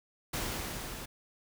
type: noise with level ramp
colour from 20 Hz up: pink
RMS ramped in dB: -34 to -43 dBFS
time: 0.33-1.06 s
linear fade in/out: 10 ms
effects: none

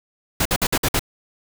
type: noise bursts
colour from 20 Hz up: pink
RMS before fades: -19 dBFS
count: 6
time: 0.4-0.994 s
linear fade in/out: 5 ms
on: 54 ms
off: 54 ms
effects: none

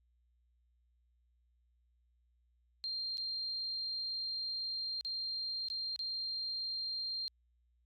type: tone with dropouts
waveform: sine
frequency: 4186 Hz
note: C8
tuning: in tune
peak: -36 dBFS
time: 2.84-7.28 s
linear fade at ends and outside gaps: 0 ms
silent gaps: 3.172-3.18 / 5.01-5.049 / 5.685-5.701 / 5.961-5.992 s
effects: added 60 Hz sine -70 dBFS peak until 7.85 s + AAC 64 kbps

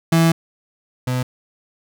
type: tone pair in turn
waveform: 35% pulse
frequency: 164.81 / 126.56 Hz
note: E3 / B2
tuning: 0 / +43 cents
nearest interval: perfect fourth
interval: 457 cents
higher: first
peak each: -10 / -17 dBFS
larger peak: first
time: 0.12-0.32 / 1.07-1.23 s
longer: first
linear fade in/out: 5 ms
effects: none

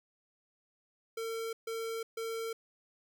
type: tone bursts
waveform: square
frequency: 453.1 Hz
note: A#4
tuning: 49 cents flat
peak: -36 dBFS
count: 3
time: 1.17-2.53 s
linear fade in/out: 5 ms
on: 360 ms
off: 140 ms
effects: none

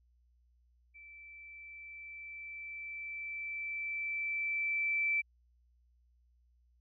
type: tone with level ramp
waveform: sine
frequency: 2327 Hz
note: D7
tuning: 17 cents flat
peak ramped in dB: -51 to -28 dBFS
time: 0.94-5.22 s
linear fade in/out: 20 ms
effects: added 60 Hz sine -66 dBFS peak until 6.8 s

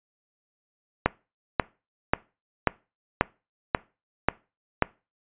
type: click train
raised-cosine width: 0.5 ms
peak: -3 dBFS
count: 8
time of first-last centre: 1.06-4.823 s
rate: 1.86 Hz
effects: noise-tail reverb RT60 0.3 s tail -22 dB re dry + resampled to 8000 Hz

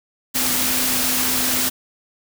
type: tone in noise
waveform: sine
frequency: 254.5 Hz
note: C4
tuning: 48 cents flat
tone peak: -29 dBFS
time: 0.34-1.7 s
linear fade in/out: 20 ms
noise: white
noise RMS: -20 dBFS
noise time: 0.34-1.7 s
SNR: -12 dB
effects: none

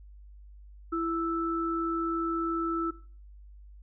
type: tone pair together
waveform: sine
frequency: 332.7 / 1318.5 Hz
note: E4 / E6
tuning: +16 / 0 cents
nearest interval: 2 octaves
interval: 2384 cents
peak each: -29 / -31 dBFS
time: 0.92-2.91 s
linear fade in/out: 10 ms
effects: noise-tail reverb RT60 0.4 s tail -18 dB re dry + added 50 Hz sine -47 dBFS peak until 3.82 s

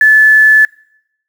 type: tone with quantisation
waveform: sine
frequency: 1735 Hz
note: A6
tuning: 25 cents flat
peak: -3 dBFS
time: 0.01-0.65 s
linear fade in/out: 2 ms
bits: 5
effects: noise-tail reverb RT60 0.8 s tail -24 dB re dry

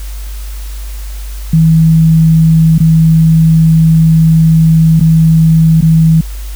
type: tone with dropouts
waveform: sine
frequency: 161.2 Hz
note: E3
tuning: 38 cents flat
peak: -3 dBFS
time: 1.53-6.21 s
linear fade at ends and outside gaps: 5 ms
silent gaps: 2.782-2.802 / 4.997-5.009 / 5.809-5.824 s
effects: added 50 Hz sine -19 dBFS peak until 6.55 s + white hiss -34 dBFS RMS until 6.55 s

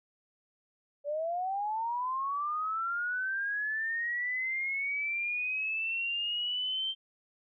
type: linear sweep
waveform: sine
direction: up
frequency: 567 to 3145 Hz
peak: -30 dBFS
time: 1.04-6.95 s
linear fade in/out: 50 ms
effects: none

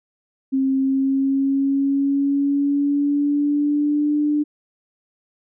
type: tone with pitch glide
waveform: sine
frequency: 267.3 to 296.6 Hz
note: C4 to D4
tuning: +37 to +17 cents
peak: -16 dBFS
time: 0.52-4.44 s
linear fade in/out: 20 ms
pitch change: +180 cents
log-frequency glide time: 0.78-4.15 s
effects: none

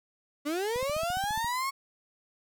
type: linear sweep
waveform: 35% pulse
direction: up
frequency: 280 to 1108.7 Hz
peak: -27 dBFS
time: 0.45-1.71 s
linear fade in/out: 20 ms
type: click train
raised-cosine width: 5 ms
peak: -30 dBFS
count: 11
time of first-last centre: 0.76-1.445 s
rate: 14.6 Hz
effects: none

